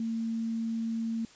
sine tone, 226.9 Hz, A#3, 47 cents flat, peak -29 dBFS, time 0-1.25 s, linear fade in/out 2 ms, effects white hiss -55 dBFS RMS until 1.35 s + resampled to 16000 Hz

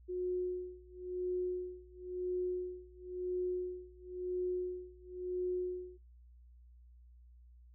sine tone with tremolo, 362.7 Hz, F#4, 34 cents flat, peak -32 dBFS, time 0.08-5.98 s, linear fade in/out 20 ms, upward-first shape sine, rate 0.97 Hz, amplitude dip 95%, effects noise-tail reverb RT60 0.2 s tail -23 dB re dry + added 60 Hz sine -56 dBFS peak until 7.74 s

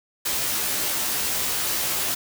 white noise with comb filter, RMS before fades -25 dBFS, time 0.25-2.15 s, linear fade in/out 10 ms, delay 15 ms, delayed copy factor +0.95, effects none

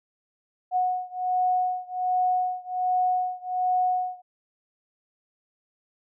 sine beating tone pair, 732 / 733.3 Hz, F#5 / F#5, -19 / -16 cents, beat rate 1.3 Hz, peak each -25 / -26 dBFS, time 0.71-4.22 s, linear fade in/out 50 ms, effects none

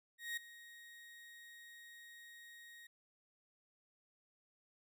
35% pulse tone with ADSR envelope, 1876 Hz, A#6, 11 cents sharp, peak -36 dBFS, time 0.18-2.87 s, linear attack 190 ms, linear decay 7 ms, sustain -17 dB, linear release 5 ms, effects none

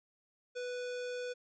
square tone, 493.9 Hz, B4, in tune, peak -38 dBFS, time 0.55-1.34 s, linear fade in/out 20 ms, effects resampled to 16000 Hz + 13-bit

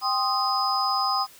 sine tone cluster, 787 / 1050 / 1249 / 5010 Hz, G5 / C6 / D#6 / D#8, +7 / +6 / +6 / +11 cents, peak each -27 dBFS, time 0.01-1.27 s, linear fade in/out 50 ms, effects white hiss -50 dBFS RMS until 1.39 s

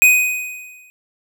square tone with exponential decay, 2497 Hz, D#7, 6 cents sharp, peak -6 dBFS, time 0.02-0.9 s, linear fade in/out 0 ms, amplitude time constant 190 ms, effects none

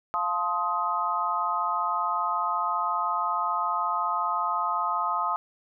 sine chord, F dominant seventh, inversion none, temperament just, 698.5 / 873.1 / 1047.7 / 1257.2 Hz, F5 / A5 / C6 / Eb6, 0 / -14 / +2 / +18 cents, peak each -33 / -31 / -30 / -27 dBFS, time 0.14-5.36 s, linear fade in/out 0 ms, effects none

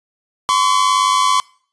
45% pulse tone pair together, 1029.8 / 1128 Hz, C6 / C#6, -28 / +30 cents, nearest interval major second, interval 158 cents, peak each -15 dBFS, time 0.49-1.4 s, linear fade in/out 0 ms, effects noise-tail reverb RT60 0.5 s tail -23 dB re dry + resampled to 22050 Hz

